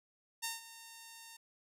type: tone with ADSR envelope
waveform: 5% pulse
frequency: 914 Hz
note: A#5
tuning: 34 cents flat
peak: -23 dBFS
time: 0.42-1.37 s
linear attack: 22 ms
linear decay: 160 ms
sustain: -16 dB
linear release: 8 ms
effects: none